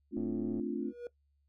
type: chord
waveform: sine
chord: D minor seventh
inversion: second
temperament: equal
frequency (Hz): 220 / 261.6 / 293.7 / 349.2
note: A3 / C4 / D4 / F4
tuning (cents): 0 / 0 / 0 / 0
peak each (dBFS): -38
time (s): 0.11-0.93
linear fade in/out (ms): 50
type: click train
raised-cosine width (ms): 2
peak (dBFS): -34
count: 48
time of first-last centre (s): 0.17-0.597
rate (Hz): 110
type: tone with exponential growth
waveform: triangle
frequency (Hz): 481.2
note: B4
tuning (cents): -45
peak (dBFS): -34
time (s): 0.73-1.07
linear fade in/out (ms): 2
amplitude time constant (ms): 72
effects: noise-tail reverb RT60 0.1 s tail -18 dB re dry + added 71 Hz sine -70 dBFS peak until 1.48 s